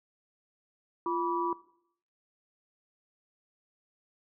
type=tone cluster; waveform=sine; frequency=345.4 / 978 / 1154 Hz; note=F4 / B5 / D6; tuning=-19 / -17 / -31 cents; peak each=-32 / -32 / -35 dBFS; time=1.06-1.53 s; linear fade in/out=2 ms; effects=noise-tail reverb RT60 0.7 s tail -19 dB re dry